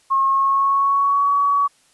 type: tone with pitch glide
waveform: sine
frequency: 1082 to 1131.2 Hz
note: C#6 to C#6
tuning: -42 to +35 cents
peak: -14 dBFS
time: 0.1-1.68 s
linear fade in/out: 20 ms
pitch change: +77 cents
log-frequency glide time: 0.27-1.32 s
effects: white hiss -57 dBFS RMS until 1.93 s + resampled to 24000 Hz